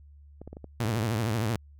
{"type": "clicks", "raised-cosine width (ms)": 2, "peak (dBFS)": -28, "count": 11, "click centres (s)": [0.416, 0.476, 0.53, 0.569, 0.643, 0.805, 0.85, 0.891, 0.942, 0.978, 1.028]}
{"type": "tone with vibrato", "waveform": "sawtooth", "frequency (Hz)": 111.5, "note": "A2", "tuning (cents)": 23, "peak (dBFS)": -22, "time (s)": [0.8, 1.56], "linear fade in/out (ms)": 0, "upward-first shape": "triangle", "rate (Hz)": 13, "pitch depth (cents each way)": 170}
{"effects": ["added 72 Hz sine -49 dBFS peak until 1.79 s"]}